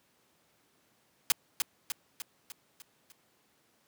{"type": "noise with echo", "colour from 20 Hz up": "white", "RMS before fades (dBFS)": -24, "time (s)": [1.3, 1.32], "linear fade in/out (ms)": 0, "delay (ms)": 300, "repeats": 6, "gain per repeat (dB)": -5, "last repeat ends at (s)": 3.12, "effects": ["pink hiss -69 dBFS RMS until 3.87 s", "high-pass 150 Hz 12 dB/octave"]}